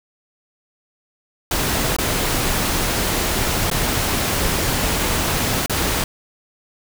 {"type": "noise with dropouts", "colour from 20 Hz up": "pink", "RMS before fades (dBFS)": -20, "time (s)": [1.51, 6.04], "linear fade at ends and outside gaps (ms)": 2, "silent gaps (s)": [[1.965, 1.985], [3.701, 3.713], [5.661, 5.696]], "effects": []}